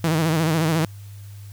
sawtooth tone with vibrato, 160.3 Hz, E3, 48 cents flat, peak -14 dBFS, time 0.04-0.85 s, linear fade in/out 0 ms, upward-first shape sine, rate 14 Hz, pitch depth 84 cents each way, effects added 101 Hz sine -36 dBFS peak until 1.52 s + white hiss -52 dBFS RMS until 1.52 s

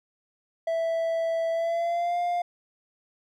triangle tone with pitch glide, 659.3 to 702.6 Hz, E5 to F5, 0 to +10 cents, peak -22 dBFS, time 0.67-2.42 s, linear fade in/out 5 ms, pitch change +110 cents, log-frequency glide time 1.51-2.18 s, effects none

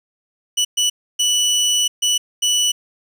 25% pulse tone bursts at uneven times, 2960 Hz, F#7, in tune, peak -11 dBFS, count 5, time 0.57-0.65 / 0.77-0.9 / 1.19-1.88 / 2.02-2.18 / 2.42-2.72 s, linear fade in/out 10 ms, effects resampled to 32000 Hz + 8-bit

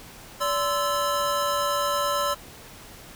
square tone cluster, 576 / 1035 / 1321 Hz, D5 / C6 / E6, -34 / -19 / +3 cents, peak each -28 dBFS, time 0.4-2.35 s, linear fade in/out 20 ms, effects pink hiss -45 dBFS RMS until 3.15 s

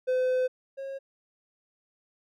triangle tone pair in turn, 510 / 542.8 Hz, C5 / C#5, -44 / -36 cents, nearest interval minor second, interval 108 cents, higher second, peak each -21 / -32 dBFS, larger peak first, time 0.07-0.48 / 0.77-0.99 s, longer first, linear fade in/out 20 ms, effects none

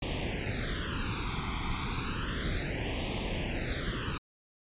pink noise with flanger, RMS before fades -33 dBFS, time 0.02-4.18 s, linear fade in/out 5 ms, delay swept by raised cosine 0.34 to 0.89 ms, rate 0.32 Hz, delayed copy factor +1, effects resampled to 8000 Hz

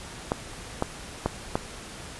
clicks, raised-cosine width 1 ms, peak -9 dBFS, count 4, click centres 0.319 / 0.824 / 1.26 / 1.555 s, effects pink hiss -41 dBFS RMS until 2.19 s + resampled to 24000 Hz

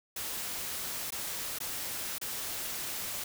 white noise with dropouts, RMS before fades -37 dBFS, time 0.16-3.24 s, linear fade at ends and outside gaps 5 ms, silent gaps 1.106-1.121 / 1.587-1.602 / 2.184-2.213 s, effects none

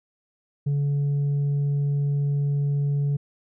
triangle tone with tanh clipping, 142.7 Hz, D3, 49 cents flat, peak -21 dBFS, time 0.66-3.17 s, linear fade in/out 10 ms, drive 7 dB, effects none

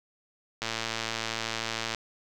click train, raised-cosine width 0.2 ms, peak -13 dBFS, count 151, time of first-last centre 0.62-1.947 s, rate 113 Hz, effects none

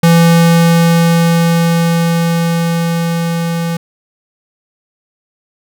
square tone with level ramp, 167.9 Hz, E3, 32 cents sharp, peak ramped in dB -5 to -15 dBFS, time 0.03-3.77 s, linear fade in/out 5 ms, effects none

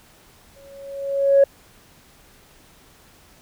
sine tone with exponential growth, 554 Hz, C#5, 1 cent flat, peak -7 dBFS, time 0.56-1.44 s, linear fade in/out 5 ms, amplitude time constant 190 ms, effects tanh soft clip ceiling -6 dBFS + pink hiss -52 dBFS RMS until 3.41 s

